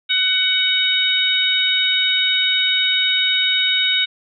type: harmonic tone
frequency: 748 Hz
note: F#5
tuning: 19 cents sharp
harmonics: 2 / 3 / 4 / 5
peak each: -25 / -22 / -21 / -17 dBFS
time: 0.09-4.06 s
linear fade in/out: 20 ms
effects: none

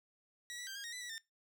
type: tone with pitch steps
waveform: 15% pulse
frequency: 1924 / 1957 / 1576 / 1626 / 1868 / 1991 / 1943 / 1803 Hz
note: B6 / B6 / G6 / G#6 / A#6 / B6 / B6 / A6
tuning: -46 / -16 / +9 / -37 / +3 / +14 / -29 / +42 cents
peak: -37 dBFS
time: 0.5-1.18 s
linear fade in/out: 0 ms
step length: 85 ms
effects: noise-tail reverb RT60 0.2 s tail -20 dB re dry

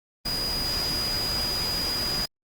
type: tone in noise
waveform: sine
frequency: 4912 Hz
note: D#8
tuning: 23 cents flat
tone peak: -26 dBFS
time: 0.25-2.26 s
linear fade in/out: 10 ms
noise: pink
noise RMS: -32 dBFS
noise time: 0.25-2.26 s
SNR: +3 dB
effects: Opus 24 kbps

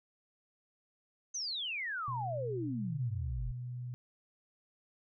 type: exponential sweep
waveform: sine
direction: down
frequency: 6340 to 40.89 Hz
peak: -35 dBFS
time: 1.34-3.52 s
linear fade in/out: 10 ms
type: tone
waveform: sine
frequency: 123.47 Hz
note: B2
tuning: in tune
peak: -38 dBFS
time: 2.08-3.94 s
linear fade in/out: 0 ms
effects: none

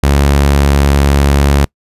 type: tone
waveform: sawtooth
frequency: 70.4 Hz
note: C#2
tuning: 27 cents sharp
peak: -3 dBFS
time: 0.03-1.65 s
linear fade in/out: 5 ms
effects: noise-tail reverb RT60 0.1 s tail -26 dB re dry + resampled to 32000 Hz

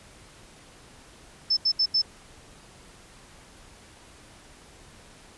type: tone bursts at uneven times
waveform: sine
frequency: 5270 Hz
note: E8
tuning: 1 cent flat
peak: -19 dBFS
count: 4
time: 1.5-1.57 / 1.65-1.72 / 1.79-1.86 / 1.94-2.02 s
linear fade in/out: 10 ms
effects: pink hiss -51 dBFS RMS until 5.37 s + resampled to 24000 Hz

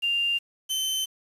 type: tone pair in turn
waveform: sine / sawtooth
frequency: 2794 / 3073 Hz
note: F7 / G7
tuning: 0 / -35 cents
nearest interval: major second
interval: 165 cents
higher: second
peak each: -22 dBFS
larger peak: neither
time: 0.02-0.39 / 0.69-1.06 s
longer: neither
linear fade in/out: 20 ms
effects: resampled to 32000 Hz + 8-bit

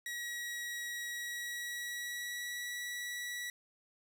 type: tone with pitch glide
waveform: sawtooth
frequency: 1913 to 1941.9 Hz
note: A#6 to B6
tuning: +44 to -30 cents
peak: -35 dBFS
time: 0.06-3.5 s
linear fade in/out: 2 ms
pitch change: +26 cents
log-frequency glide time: 1.07-2.79 s
effects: none

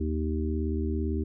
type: harmonic tone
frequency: 77.78 Hz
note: D#2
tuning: in tune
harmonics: 1 / 3 / 4 / 5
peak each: -28 / -33 / -34 / -35 dBFS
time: 0-1.24 s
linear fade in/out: 10 ms
effects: none

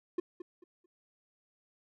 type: tone with echo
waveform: triangle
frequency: 354.3 Hz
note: F4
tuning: 25 cents sharp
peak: -26 dBFS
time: 0.18-0.2 s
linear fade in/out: 5 ms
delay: 220 ms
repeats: 3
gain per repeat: -12 dB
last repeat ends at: 0.86 s
effects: none

